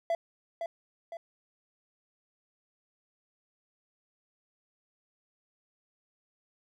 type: tone with echo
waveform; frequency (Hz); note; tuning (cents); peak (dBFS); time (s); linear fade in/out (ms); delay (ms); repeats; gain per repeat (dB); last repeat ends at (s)
triangle; 671; E5; +31; -24; 0.1-0.15; 2; 510; 2; -6; 1.17
effects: none